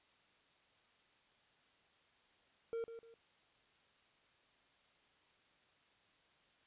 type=tone with echo; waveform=triangle; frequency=459.6 Hz; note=A#4; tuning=25 cents flat; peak=-36 dBFS; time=2.73-2.84 s; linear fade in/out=0 ms; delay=150 ms; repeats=2; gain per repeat=-10 dB; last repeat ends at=3.14 s; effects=white hiss -71 dBFS RMS until 6.66 s + resampled to 8000 Hz